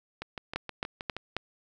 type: two click trains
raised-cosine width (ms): 0.3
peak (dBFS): -20 / -14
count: 7 / 4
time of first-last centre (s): 0.22-1.166 / 0.56-1.366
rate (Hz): 6.34 / 3.72
effects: none